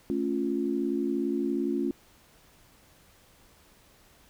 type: chord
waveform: sine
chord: A augmented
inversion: none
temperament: equal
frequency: 220 / 277.2 / 349.2 Hz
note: A3 / C#4 / E#4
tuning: 0 / 0 / 0 cents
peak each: -32 / -29 / -30 dBFS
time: 0.1-1.91 s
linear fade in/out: 0 ms
effects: pink hiss -59 dBFS RMS until 4.29 s